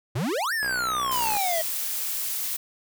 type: exponential two-way sweep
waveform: square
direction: up then down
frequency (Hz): 104.3 to 1864.7 to 632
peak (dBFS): -25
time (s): 0.15-1.62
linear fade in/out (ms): 10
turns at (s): 0.53
type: click train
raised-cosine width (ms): 0.5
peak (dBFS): -19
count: 47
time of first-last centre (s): 0.63-1.368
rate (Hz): 62.3
type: noise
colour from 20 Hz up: blue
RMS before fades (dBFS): -29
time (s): 1.11-2.57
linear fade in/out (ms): 10
effects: none